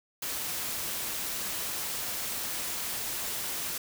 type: noise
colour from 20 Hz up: white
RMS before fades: -34 dBFS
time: 0.22-3.78 s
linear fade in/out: 5 ms
effects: none